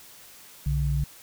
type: tone pair together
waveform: sine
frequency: 60.9 / 143.43 Hz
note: B1 / D3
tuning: -24 / -41 cents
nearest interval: octave + minor third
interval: 1483 cents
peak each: -25 / -25 dBFS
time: 0.66-1.04 s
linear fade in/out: 5 ms
effects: white hiss -49 dBFS RMS until 1.22 s